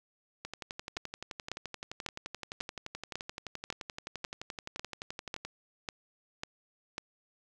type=two click trains; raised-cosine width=0.2 ms; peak=-18 / -22 dBFS; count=12 / 59; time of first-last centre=0.97-6.981 / 0.45-5.45 s; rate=1.83 / 11.6 Hz; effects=none